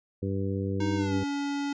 harmonic tone, 97.5 Hz, G2, 9 cents flat, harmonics 1 / 2 / 3 / 4 / 5, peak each -30 / -33 / -35 / -36 / -37 dBFS, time 0.22-1.24 s, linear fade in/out 10 ms
square tone with pitch glide, 311.1 to 283.6 Hz, D#4 to C#4, 0 to +40 cents, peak -29 dBFS, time 0.8-1.73 s, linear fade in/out 5 ms, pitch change -160 cents, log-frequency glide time 0.96-1.14 s
effects resampled to 16000 Hz

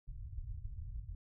pink low-pass noise, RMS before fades -44 dBFS, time 0.07-1.15 s, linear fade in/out 2 ms, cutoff 120 Hz, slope 48 dB/octave, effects none

